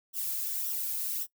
violet noise with flanger, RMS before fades -33 dBFS, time 0.13-1.27 s, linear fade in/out 50 ms, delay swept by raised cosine 0.43 to 2.13 ms, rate 1.8 Hz, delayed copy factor -0.75, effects noise-tail reverb RT60 0.1 s tail -20 dB re dry

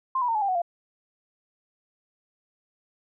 sine tone with pitch steps, 1048 / 977.8 / 912.3 / 851.2 / 794.2 / 741 / 691.4 Hz, C6 / B5 / A#5 / G#5 / G5 / F#5 / F5, +2 / -18 / -38 / +42 / +22 / +2 / -18 cents, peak -22 dBFS, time 0.15-0.619 s, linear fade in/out 5 ms, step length 67 ms, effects none

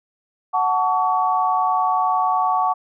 sine chord, F# minor, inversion none, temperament equal with one note detuned, 740 / 880 / 1130.7 Hz, F#5 / A5 / C#6, 0 / 0 / +34 cents, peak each -20 / -22 / -20 dBFS, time 0.53-2.74 s, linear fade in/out 20 ms, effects none

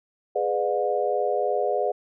sine chord, G# diminished seventh, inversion none, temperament just, 415.3 / 498.4 / 598 / 717.6 Hz, G#4 / B4 / D5 / F5, 0 / +16 / +31 / +47 cents, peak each -27 dBFS, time 0.35-1.92 s, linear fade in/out 10 ms, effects none

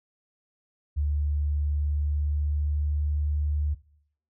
sine tone with pitch glide, 73.4 to 74.08 Hz, D2 to D2, 0 to +16 cents, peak -23 dBFS, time 0.96-3.75 s, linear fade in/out 20 ms, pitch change +16 cents, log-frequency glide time 1.72-3.06 s, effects noise-tail reverb RT60 0.6 s tail -18 dB re dry

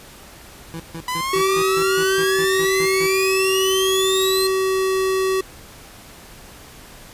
25% pulse tone bursts, 164.81 Hz, E3, in tune, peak -25 dBFS, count 12, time 0.74-3.062 s, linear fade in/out 0 ms, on 56 ms, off 150 ms
sawtooth exponential sweep, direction up, 987.8 to 4196 Hz, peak -18 dBFS, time 1.08-4.47 s, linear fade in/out 2 ms
square tone with pitch glide, 383 to 379.7 Hz, G4 to F#4, -40 to +45 cents, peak -18 dBFS, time 1.33-5.41 s, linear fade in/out 5 ms, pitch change -15 cents, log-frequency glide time 2.07-4.94 s
effects pink hiss -42 dBFS RMS until 7.13 s + resampled to 32000 Hz

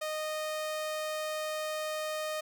sawtooth tone, 618 Hz, D#5, 12 cents flat, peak -29 dBFS, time 0.01-2.41 s, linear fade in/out 10 ms, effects none

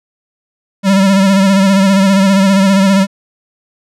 square tone with vibrato, 194.5 Hz, G3, 13 cents flat, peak -7 dBFS, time 0.83-3.07 s, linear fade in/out 50 ms, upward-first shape sine, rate 15 Hz, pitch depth 48 cents each way, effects low-pass 9000 Hz 12 dB/octave

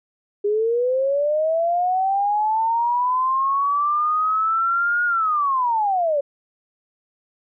sine linear two-way sweep, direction up then down, 404.4 to 1442 to 550 Hz, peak -17 dBFS, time 0.44-6.21 s, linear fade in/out 10 ms, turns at 5.05 s, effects none

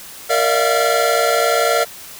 square tone cluster, 463 / 580 / 652 / 704 / 1368 Hz, A#4 / D5 / E5 / F5 / F6, -12 / -22 / -19 / +14 / -36 cents, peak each -21 dBFS, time 0.29-1.85 s, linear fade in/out 20 ms, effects white hiss -36 dBFS RMS until 2.19 s

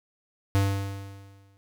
square tone with exponential decay, 98.6 Hz, G2, 11 cents sharp, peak -19 dBFS, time 0.55-1.57 s, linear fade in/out 0 ms, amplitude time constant 220 ms, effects none

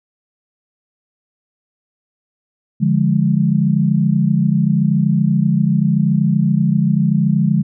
sine chord, D diminished, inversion none, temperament equal, 146.83 / 174.61 / 207.7 Hz, D3 / F3 / Ab3, 0 / 0 / 0 cents, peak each -16 dBFS, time 2.8-7.63 s, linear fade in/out 20 ms, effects none

